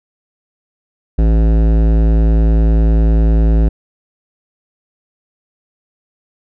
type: tone with hard clipping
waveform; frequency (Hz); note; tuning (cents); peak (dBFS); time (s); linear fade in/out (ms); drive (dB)
sine; 55; A1; 0; -10; 1.18-3.69; 10; 16
effects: none